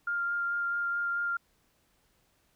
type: tone with vibrato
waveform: sine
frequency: 1399 Hz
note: F6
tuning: 3 cents sharp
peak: -28 dBFS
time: 0.07-1.37 s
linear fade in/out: 5 ms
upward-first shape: sine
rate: 4.6 Hz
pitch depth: 11 cents each way
effects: pink hiss -70 dBFS RMS until 2.55 s